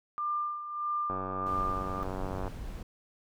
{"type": "tone with tremolo", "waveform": "sine", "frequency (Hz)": 1195, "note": "D6", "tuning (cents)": 30, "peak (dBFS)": -28, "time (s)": [0.18, 2.03], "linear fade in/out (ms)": 0, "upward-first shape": "sine", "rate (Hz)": 1.6, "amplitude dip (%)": 65}
{"type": "click train", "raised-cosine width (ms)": 1, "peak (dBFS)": -23, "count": 131, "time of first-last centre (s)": [1.1, 2.479], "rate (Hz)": 94.3}
{"type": "noise", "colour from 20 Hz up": "brown", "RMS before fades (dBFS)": -39, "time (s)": [1.46, 2.83], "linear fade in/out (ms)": 5}
{"effects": []}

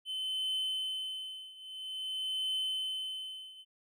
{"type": "tone with tremolo", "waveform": "triangle", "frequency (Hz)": 3055, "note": "G7", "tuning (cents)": -45, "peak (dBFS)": -29, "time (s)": [0.05, 3.65], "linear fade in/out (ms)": 50, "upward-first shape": "triangle", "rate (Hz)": 0.5, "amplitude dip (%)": 90, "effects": []}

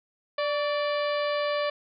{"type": "harmonic tone with a mistuned harmonic", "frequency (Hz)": 587.3, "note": "D5", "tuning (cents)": 0, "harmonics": [1, 2, 3, 4, 5, 6, 7, 8], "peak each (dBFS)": [-26, -32, -36, -38, -40, -42, -43, -44], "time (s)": [0.38, 1.7], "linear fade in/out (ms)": 5, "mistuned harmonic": 2, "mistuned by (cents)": -50, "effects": []}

